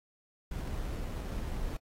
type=noise with sample-and-hold; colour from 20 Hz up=brown; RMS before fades=-36 dBFS; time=0.51-1.77 s; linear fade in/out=5 ms; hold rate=4900 Hz; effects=AAC 48 kbps